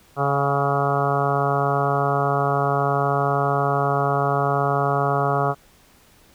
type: harmonic tone with a mistuned harmonic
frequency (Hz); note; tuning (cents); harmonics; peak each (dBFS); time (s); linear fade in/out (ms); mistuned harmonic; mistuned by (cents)
140.6; C#3; +25; 1 / 2 / 3 / 4 / 5 / 6 / 7 / 8 / 9 / 10; -24 / -33 / -26 / -28 / -24 / -29 / -32 / -27 / -27 / -33; 0.16-5.55; 50; 6; -26
effects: pink hiss -54 dBFS RMS until 6.34 s